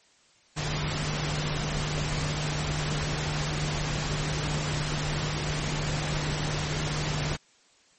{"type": "tone in noise", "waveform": "sine", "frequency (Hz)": 150.1, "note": "D3", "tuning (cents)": 38, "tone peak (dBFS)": -30, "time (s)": [0.56, 7.37], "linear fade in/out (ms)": 20, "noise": "pink", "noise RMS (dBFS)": -31, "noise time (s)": [0.56, 7.37], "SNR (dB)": -2, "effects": ["white hiss -61 dBFS RMS until 7.98 s", "MP3 32 kbps"]}